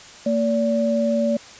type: tone pair together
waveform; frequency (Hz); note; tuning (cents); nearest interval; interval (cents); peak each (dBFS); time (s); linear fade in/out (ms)
sine; 228.6 / 576; A#3 / D5; -34 / -34; octave + major third; 1600; -20; 0.26-1.37; 5
effects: white hiss -42 dBFS RMS until 1.59 s + resampled to 16000 Hz